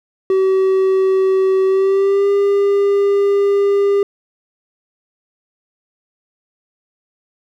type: tone with pitch glide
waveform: triangle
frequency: 381 to 400.9 Hz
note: G4 to G4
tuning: -49 to +39 cents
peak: -9 dBFS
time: 0.3-4.03 s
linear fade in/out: 2 ms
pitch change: +88 cents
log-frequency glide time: 1.66-2.29 s
effects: none